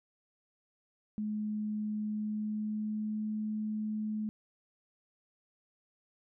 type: tone with pitch glide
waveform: sine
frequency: 212.2 to 214.4 Hz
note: G#3 to A3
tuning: +38 to -45 cents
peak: -32 dBFS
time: 1.18-4.29 s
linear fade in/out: 0 ms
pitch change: +17 cents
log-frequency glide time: 2.06-3.3 s
effects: none